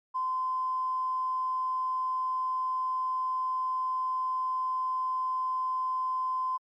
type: tone with tanh clipping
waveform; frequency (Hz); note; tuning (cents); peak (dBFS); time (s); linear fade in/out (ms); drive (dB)
triangle; 1030; C6; -28; -27; 0.14-6.58; 20; 3
effects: MP3 48 kbps